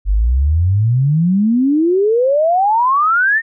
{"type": "exponential sweep", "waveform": "sine", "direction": "up", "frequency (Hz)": [46.32, 1864.7], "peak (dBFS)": -10, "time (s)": [0.05, 3.42], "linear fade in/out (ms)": 50, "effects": []}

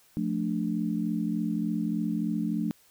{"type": "chord", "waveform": "sine", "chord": "D minor", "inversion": "first", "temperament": "equal with one note detuned", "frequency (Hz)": [176.64, 220, 293.7], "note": ["F3", "A3", "D4"], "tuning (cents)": [20, 0, 0], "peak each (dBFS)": [-31, -29, -32], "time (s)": [0.17, 2.71], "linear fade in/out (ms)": 0, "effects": ["white hiss -61 dBFS RMS until 2.9 s"]}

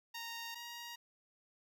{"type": "tone pair in turn", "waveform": "10% pulse", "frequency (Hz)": [928, 945.3], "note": ["A#5", "A#5"], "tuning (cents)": [-8, 24], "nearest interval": "unison", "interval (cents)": 32, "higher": "second", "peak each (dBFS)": [-34, -37], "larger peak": "first", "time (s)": [[0.14, 0.55], [0.55, 0.96]], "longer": "neither", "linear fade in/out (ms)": 10, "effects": []}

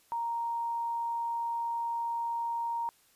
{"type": "tone", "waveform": "sine", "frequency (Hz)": 932.3, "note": "A#5", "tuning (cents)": 0, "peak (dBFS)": -30, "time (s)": [0.12, 2.89], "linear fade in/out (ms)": 0, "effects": ["white hiss -65 dBFS RMS until 3.15 s", "resampled to 32000 Hz"]}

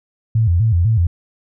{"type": "tone with vibrato", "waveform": "sine", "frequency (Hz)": 98.1, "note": "G2", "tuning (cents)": 2, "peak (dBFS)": -11, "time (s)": [0.35, 1.07], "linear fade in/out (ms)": 5, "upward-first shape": "square", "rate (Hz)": 4, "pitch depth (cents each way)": 230, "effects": []}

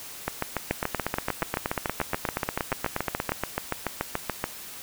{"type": "two click trains", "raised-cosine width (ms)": 0.5, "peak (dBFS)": [-10, -10], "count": [23, 30], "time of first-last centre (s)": [[0.71, 3.32], [0.28, 4.441]], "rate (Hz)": [8.43, 6.97], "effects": ["white hiss -41 dBFS RMS until 4.82 s"]}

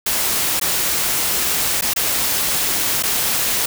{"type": "noise with dropouts", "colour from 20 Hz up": "white", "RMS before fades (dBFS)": -19, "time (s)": [0.06, 3.66], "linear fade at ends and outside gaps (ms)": 5, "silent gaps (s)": [[0.598, 0.613], [1.811, 1.821], [1.937, 1.961], [3.026, 3.034]], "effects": []}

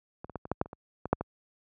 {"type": "clicks", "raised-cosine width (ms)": 1, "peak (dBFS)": [-25, -29, -20, -26, -14, -12, -30, -27, -20, -8, -18], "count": 11, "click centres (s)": [0.245, 0.297, 0.357, 0.454, 0.516, 0.614, 0.659, 0.731, 1.056, 1.13, 1.21], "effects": ["high-pass 60 Hz 12 dB/octave"]}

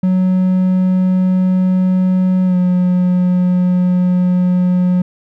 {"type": "tone with pitch glide", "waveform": "triangle", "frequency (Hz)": [185, 180.57], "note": ["F#3", "F#3"], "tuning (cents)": [0, -42], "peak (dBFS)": -8, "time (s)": [0.03, 5.02], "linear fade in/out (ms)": 5, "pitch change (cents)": -42, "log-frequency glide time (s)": [2.45, 2.56], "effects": []}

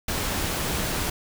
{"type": "noise", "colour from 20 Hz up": "pink", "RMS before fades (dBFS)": -27, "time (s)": [0.08, 1.1], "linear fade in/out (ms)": 5, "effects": []}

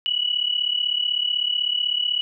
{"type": "tone pair together", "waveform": "sine", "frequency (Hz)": [2923, 2959], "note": ["F#7", "F#7"], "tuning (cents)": [-22, -1], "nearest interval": "unison", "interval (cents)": 21, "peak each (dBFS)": -23, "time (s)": [0.06, 2.21], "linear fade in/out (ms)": 0, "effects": []}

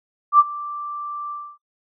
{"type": "tone with ADSR envelope", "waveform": "sine", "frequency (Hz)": 1174.7, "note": "D6", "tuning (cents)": 0, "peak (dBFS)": -6, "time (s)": [0.32, 1.58], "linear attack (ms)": 72, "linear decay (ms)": 35, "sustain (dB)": -21, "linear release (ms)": 270, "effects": ["noise-tail reverb RT60 0.1 s tail -21 dB re dry"]}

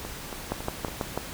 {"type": "two click trains", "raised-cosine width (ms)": 1, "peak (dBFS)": [-21, -13], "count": [4, 5], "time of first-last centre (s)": [[0.05, 0.883], [0.52, 1.176]], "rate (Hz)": [3.6, 6.1], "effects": ["pink hiss -39 dBFS RMS until 1.33 s"]}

